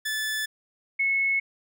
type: tone pair in turn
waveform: sawtooth / sine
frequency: 1740 / 2192 Hz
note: A6 / C#7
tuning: -20 / -20 cents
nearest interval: major third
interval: 400 cents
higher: second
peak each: -23 / -21 dBFS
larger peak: second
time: 0.05-0.46 / 0.99-1.4 s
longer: neither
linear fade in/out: 10 ms
effects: none